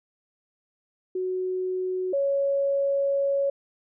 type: tone pair in turn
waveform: sine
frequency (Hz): 370 / 556.1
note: F#4 / C#5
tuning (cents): 0 / +5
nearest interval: perfect fifth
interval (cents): 705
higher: second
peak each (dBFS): -25 / -21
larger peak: second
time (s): 1.15-2.13 / 2.13-3.5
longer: second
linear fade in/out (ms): 5
effects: none